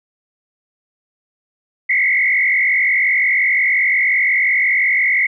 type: tone with frequency modulation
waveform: sine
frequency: 2093 Hz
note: C7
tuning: in tune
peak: -12 dBFS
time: 1.89-5.27 s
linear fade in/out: 10 ms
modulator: 45.7 Hz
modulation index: 2.7
effects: none